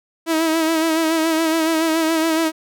sawtooth tone with vibrato, 322.6 Hz, E4, 37 cents flat, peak -12 dBFS, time 0.26-2.52 s, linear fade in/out 50 ms, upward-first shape sine, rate 7.1 Hz, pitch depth 43 cents each way, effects none

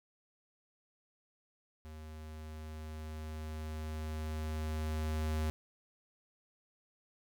square tone with level ramp, 77.9 Hz, D#2, 3 cents sharp, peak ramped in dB -47 to -32 dBFS, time 1.85-5.5 s, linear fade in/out 0 ms, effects none

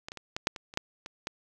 clicks, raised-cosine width 0.2 ms, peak -21 / -23 / -24 / -15 / -7 / -22 / -28 / -10 / -23 / -16 dBFS, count 10, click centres 0.085 / 0.119 / 0.173 / 0.365 / 0.471 / 0.562 / 0.739 / 0.774 / 1.061 / 1.271 s, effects none

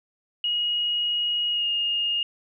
sine tone with pitch glide, 2888 to 2842 Hz, F#7 to F7, -43 to +30 cents, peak -22 dBFS, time 0.44-2.23 s, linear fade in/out 2 ms, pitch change -27 cents, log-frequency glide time 1.51-1.67 s, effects none

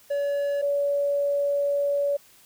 triangle / sine tone pair in turn, 569 / 569 Hz, C#5 / C#5, +45 / +45 cents, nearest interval unison, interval 0 cents, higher neither, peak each -21 dBFS, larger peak neither, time 0.1-0.62 / 0.62-2.17 s, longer second, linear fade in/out 10 ms, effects white hiss -55 dBFS RMS until 2.45 s

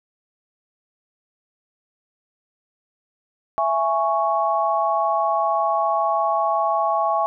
sine chord, C# minor, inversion first, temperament equal with one note detuned, 665.4 / 830.6 / 1108.7 Hz, E5 / G#5 / C#6, +16 / 0 / 0 cents, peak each -22 dBFS, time 3.58-7.26 s, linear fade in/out 0 ms, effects none

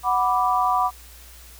sine chord, B minor, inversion second, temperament equal, 740 / 987.8 / 1174.7 Hz, F#5 / B5 / D6, 0 / 0 / 0 cents, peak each -22 dBFS, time 0.03-0.91 s, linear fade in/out 50 ms, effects added 60 Hz sine -45 dBFS peak until 1.59 s + white hiss -47 dBFS RMS until 1.59 s

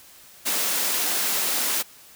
white high-pass noise, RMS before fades -24 dBFS, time 0.45-1.83 s, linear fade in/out 20 ms, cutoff 200 Hz, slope 24 dB/octave, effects white hiss -49 dBFS RMS until 2.15 s

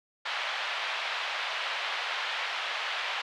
white band-pass noise, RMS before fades -33 dBFS, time 0.25-3.22 s, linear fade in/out 10 ms, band 640 to 3400 Hz, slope 24 dB/octave, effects none

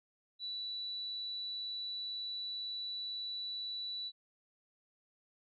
sine tone, 3951 Hz, B7, in tune, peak -38 dBFS, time 0.39-4.12 s, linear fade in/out 50 ms, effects none

